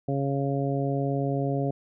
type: harmonic tone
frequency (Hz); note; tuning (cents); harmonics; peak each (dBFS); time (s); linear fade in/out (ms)
138.59; C#3; 0; 1 / 2 / 3 / 4 / 5; -27 / -30 / -32 / -33 / -34; 0.08-1.71; 5
effects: none